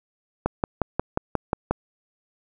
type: click train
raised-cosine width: 1 ms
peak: -7 dBFS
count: 8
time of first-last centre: 0.46-1.71 s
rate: 5.6 Hz
effects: none